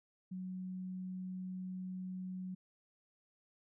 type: tone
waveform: sine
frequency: 185 Hz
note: F#3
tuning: in tune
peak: -40 dBFS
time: 0.31-2.55 s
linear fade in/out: 10 ms
effects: none